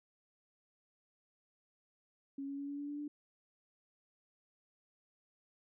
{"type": "tone with pitch steps", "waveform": "sine", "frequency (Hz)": [276.1, 279, 281.9, 284.8, 287.8, 290.8, 293.9], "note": ["C#4", "C#4", "C#4", "C#4", "D4", "D4", "D4"], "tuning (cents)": [-7, 11, 29, 47, -35, -17, 1], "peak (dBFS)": -39, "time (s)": [2.38, 3.08], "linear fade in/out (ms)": 5, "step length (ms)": 100, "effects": []}